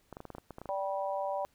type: clicks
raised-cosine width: 1 ms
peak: -29 dBFS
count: 11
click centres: 0.127 / 0.169 / 0.204 / 0.253 / 0.303 / 0.35 / 0.383 / 0.507 / 0.584 / 0.616 / 0.657 s
type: harmonic tone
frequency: 194.7 Hz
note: G3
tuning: 12 cents flat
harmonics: 3 / 4 / 5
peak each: -34 / -36 / -38 dBFS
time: 0.69-1.45 s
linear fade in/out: 0 ms
effects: pink hiss -70 dBFS RMS until 1.54 s